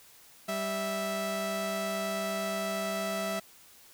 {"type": "tone pair together", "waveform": "sawtooth", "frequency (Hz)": [196, 656.6], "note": ["G3", "E5"], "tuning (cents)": [0, -7], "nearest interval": "octave + major sixth", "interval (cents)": 2093, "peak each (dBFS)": [-32, -28], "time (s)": [0.48, 3.4], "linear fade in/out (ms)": 10, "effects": ["white hiss -56 dBFS RMS until 3.93 s"]}